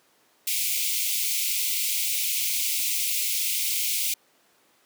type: high-pass noise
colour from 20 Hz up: white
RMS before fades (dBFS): -26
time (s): 0.47-4.14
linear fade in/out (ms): 5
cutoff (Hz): 2100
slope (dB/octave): 96
effects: pink hiss -62 dBFS RMS until 4.85 s + high-pass 300 Hz 12 dB/octave